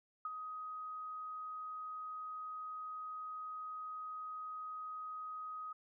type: tone with ADSR envelope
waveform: sine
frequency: 1256 Hz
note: D#6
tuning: 16 cents sharp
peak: -36 dBFS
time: 0.25-5.73 s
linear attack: 3 ms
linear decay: 33 ms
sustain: -6 dB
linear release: 8 ms
effects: none